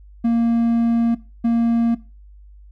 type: tone bursts at uneven times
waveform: triangle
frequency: 232.4 Hz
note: A#3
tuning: 5 cents flat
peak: -12 dBFS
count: 2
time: 0.24-1.15 / 1.44-1.95 s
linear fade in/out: 10 ms
effects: noise-tail reverb RT60 0.3 s tail -18 dB re dry + added 50 Hz sine -41 dBFS peak until 2.71 s